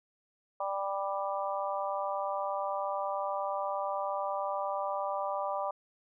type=harmonic tone; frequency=196.8 Hz; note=G3; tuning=7 cents sharp; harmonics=3 / 4 / 5 / 6; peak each=-35 / -36 / -37 / -38 dBFS; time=0.6-5.71 s; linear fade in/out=5 ms; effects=none